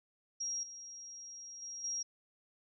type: tone with level steps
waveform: sine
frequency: 5630 Hz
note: F8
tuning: 13 cents sharp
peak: -35 / -46 / -42 / -35 dBFS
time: 0.4-2.03 s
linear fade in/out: 10 ms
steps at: 0.63 / 1.62 / 1.84 s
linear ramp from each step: 2 ms
effects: none